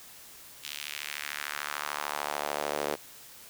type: tone with high-pass filter sweep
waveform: sawtooth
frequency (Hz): 73.42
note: D2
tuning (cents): 0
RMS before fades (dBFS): -35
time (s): 0.63-2.96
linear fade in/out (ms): 20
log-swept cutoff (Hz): 3200 to 450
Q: 1.7
effects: white hiss -50 dBFS RMS until 3.49 s